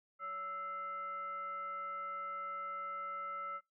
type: tone with frequency modulation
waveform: sine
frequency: 1318.5 Hz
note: E6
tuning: in tune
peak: -39 dBFS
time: 0.19-3.61 s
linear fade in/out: 50 ms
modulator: 753 Hz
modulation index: 0.45
effects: noise-tail reverb RT60 0.2 s tail -26 dB re dry